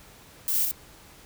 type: noise with echo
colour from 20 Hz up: violet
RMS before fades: -26 dBFS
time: 0.48-0.65 s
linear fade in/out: 0 ms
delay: 62 ms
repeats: 1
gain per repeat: -2 dB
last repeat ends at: 0.712 s
effects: pink hiss -51 dBFS RMS until 1.25 s